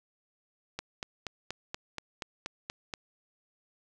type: click train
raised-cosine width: 0.2 ms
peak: -18 dBFS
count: 10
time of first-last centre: 0.79-2.938 s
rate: 4.19 Hz
effects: none